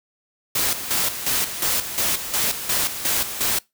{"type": "noise with tremolo", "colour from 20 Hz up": "white", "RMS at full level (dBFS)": -21, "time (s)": [0.55, 3.59], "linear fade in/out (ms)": 5, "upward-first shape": "square", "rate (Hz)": 2.8, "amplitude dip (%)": 65, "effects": ["noise-tail reverb RT60 0.2 s tail -23 dB re dry"]}